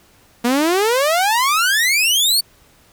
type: exponential sweep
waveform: sawtooth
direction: up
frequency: 232.1 to 4596 Hz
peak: -10 dBFS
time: 0.44-2.41 s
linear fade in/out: 10 ms
effects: pink hiss -52 dBFS RMS until 2.92 s